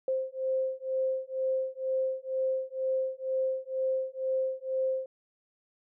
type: beating tone pair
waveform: sine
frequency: 523.3 / 525.4 Hz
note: C5 / C5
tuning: 0 / +7 cents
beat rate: 2.1 Hz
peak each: -31 dBFS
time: 0.08-5.06 s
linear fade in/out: 2 ms
effects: none